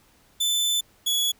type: tone pair in turn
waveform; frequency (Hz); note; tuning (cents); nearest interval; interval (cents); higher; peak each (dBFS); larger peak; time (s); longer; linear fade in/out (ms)
sawtooth; 3520 / 3382; A7 / G#7; 0 / +31; minor second; 69; first; -18; neither; 0.4-0.81 / 1.06-1.32; first; 10
effects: pink hiss -59 dBFS RMS until 1.39 s